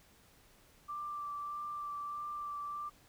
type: tone with vibrato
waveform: sine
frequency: 1174.7 Hz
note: D6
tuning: in tune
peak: -38 dBFS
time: 0.88-2.9 s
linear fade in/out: 20 ms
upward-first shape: sine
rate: 1.6 Hz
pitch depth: 14 cents each way
effects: pink hiss -64 dBFS RMS until 3.08 s